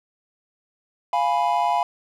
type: chord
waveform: triangle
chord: F diminished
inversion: none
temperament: equal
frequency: 698.5 / 830.6 / 987.8 Hz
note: F5 / Ab5 / Cb6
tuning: 0 / 0 / 0 cents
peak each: -21 dBFS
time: 1.13-1.83 s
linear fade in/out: 2 ms
effects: none